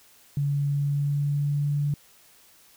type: tone with pitch glide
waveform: sine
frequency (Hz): 142.5 to 144.91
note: C#3 to D3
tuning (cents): +48 to -23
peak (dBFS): -22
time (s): 0.37-1.94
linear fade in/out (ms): 2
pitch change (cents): +29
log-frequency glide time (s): 0.71-1.69
effects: white hiss -56 dBFS RMS until 2.76 s